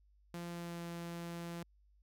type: tone with pitch glide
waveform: sawtooth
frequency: 172.2 to 170.52 Hz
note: F3 to F3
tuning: -24 to -41 cents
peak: -38 dBFS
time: 0.34-1.63 s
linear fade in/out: 2 ms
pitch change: -17 cents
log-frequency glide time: 0.48-0.83 s
effects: added 50 Hz sine -65 dBFS peak until 2.02 s